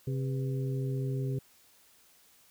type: harmonic tone with a mistuned harmonic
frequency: 133.4 Hz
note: C3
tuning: 34 cents sharp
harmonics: 1 / 2 / 3 / 4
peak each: -30 / -41 / -39 / -47 dBFS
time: 0.07-1.39 s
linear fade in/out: 5 ms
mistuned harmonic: 4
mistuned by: -130 cents
effects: white hiss -62 dBFS RMS until 2.5 s